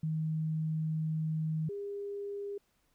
sine tone pair in turn, 157.6 / 403.8 Hz, D#3 / G#4, +23 / -49 cents, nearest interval octave + major third, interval 1628 cents, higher second, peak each -30 / -36 dBFS, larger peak first, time 0.03-1.69 / 1.69-2.58 s, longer first, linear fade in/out 5 ms, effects pink hiss -74 dBFS RMS until 2.94 s

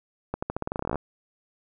accelerating click train, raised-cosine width 1 ms, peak -14 dBFS, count 17, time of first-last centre 0.34-0.957 s, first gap 85 ms, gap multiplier 0.88, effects none

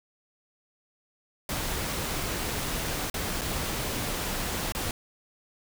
pink noise with dropouts, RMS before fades -31 dBFS, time 1.49-4.91 s, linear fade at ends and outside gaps 2 ms, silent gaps 3.1-3.141 / 3.412-3.416 / 4.722-4.749 s, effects none

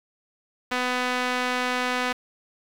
sawtooth tone with band-pass filter, 250 Hz, B3, 21 cents sharp, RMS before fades -26 dBFS, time 0.71-2.13 s, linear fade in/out 10 ms, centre 1900 Hz, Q 0.77, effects 7-bit

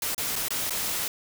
white noise with dropouts, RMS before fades -29 dBFS, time 0.02-1.08 s, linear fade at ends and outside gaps 2 ms, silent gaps 0.147-0.179 / 0.357-0.361 / 0.484-0.505 / 0.697-0.706 s, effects none

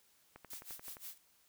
click train, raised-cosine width 0.5 ms, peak -36 dBFS, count 8, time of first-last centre 0.36-0.969 s, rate 11.5 Hz
blue noise with tremolo, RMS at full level -46 dBFS, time 0.5-1.18 s, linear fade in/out 5 ms, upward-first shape sine, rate 5.7 Hz, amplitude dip 90%
effects white hiss -70 dBFS RMS until 1.48 s

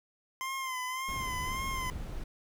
25% pulse tone with vibrato, 1039 Hz, C6, 12 cents flat, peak -30 dBFS, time 0.41-1.9 s, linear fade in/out 0 ms, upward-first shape sine, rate 1.8 Hz, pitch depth 55 cents each way
brown noise, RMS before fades -39 dBFS, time 1.08-2.24 s, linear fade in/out 5 ms
effects none

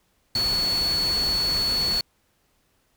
sine tone in noise, 4410 Hz, C#8, 10 cents flat, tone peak -21 dBFS, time 0.35-2.01 s, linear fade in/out 2 ms, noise pink, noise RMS -32 dBFS, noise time 0.35-2.01 s, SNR +8 dB, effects pink hiss -67 dBFS RMS until 2.96 s

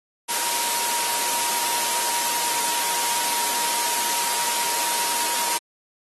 sine tone in noise, 945 Hz, A#5, 23 cents sharp, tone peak -29 dBFS, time 0.28-5.59 s, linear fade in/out 20 ms, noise white, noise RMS -24 dBFS, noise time 0.28-5.59 s, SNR -8 dB, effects high-pass 300 Hz 12 dB/octave + AAC 32 kbps

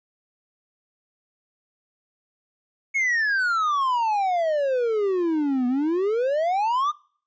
triangle exponential two-way sweep, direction down then up, 2217 to 242.4 to 1237 Hz, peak -18 dBFS, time 2.94-6.92 s, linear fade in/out 20 ms, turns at 5.67 s, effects noise-tail reverb RT60 0.5 s tail -24 dB re dry + resampled to 16000 Hz

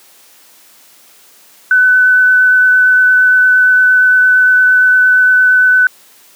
sine tone with vibrato, 1504 Hz, F#6, 28 cents sharp, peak -5 dBFS, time 1.71-5.87 s, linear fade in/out 2 ms, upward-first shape triangle, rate 8.7 Hz, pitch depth 12 cents each way, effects white hiss -44 dBFS RMS until 6.35 s + high-pass 200 Hz 12 dB/octave

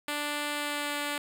5% pulse tone with pitch glide, 293.7 to 291 Hz, D4 to D4, 0 to -16 cents, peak -19 dBFS, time 0.08-1.18 s, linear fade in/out 2 ms, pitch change -16 cents, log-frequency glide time 0.51-0.96 s, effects none

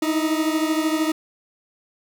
40% pulse beating tone pair, 311.1 / 324.1 Hz, D#4 / E4, 0 / -29 cents, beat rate 13 Hz, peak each -20 / -24 dBFS, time 0.02-1.12 s, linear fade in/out 5 ms, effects none

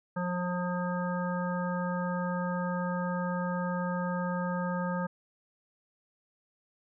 harmonic tone with a mistuned harmonic, 178.2 Hz, F3, 35 cents sharp, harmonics 1 / 3 / 5 / 7 / 9, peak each -31 / -36 / -38 / -39 / -41 dBFS, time 0.16-5.07 s, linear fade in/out 10 ms, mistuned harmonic 5, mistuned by +25 cents, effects none

